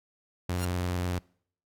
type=tone with vibrato; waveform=sawtooth; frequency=89.3 Hz; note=F2; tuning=39 cents sharp; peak=-24 dBFS; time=0.49-1.19 s; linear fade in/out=5 ms; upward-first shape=sine; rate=20 Hz; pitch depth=67 cents each way
type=tone with exponential growth; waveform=5% pulse; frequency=1396.9 Hz; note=F6; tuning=in tune; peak=-21 dBFS; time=0.5-0.65 s; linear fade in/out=5 ms; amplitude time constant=31 ms
effects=noise-tail reverb RT60 0.6 s tail -26 dB re dry + AAC 64 kbps